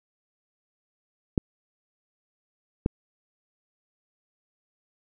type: clicks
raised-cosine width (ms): 3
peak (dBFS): -8 / -9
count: 2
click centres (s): 1.378 / 2.861
effects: none